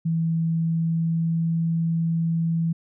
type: tone with pitch glide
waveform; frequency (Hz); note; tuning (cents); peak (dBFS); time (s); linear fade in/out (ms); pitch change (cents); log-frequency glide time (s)
sine; 164 to 165.24; E3 to E3; -9 to +4; -20; 0.05-2.73; 10; +13; 0.44-1.6
effects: none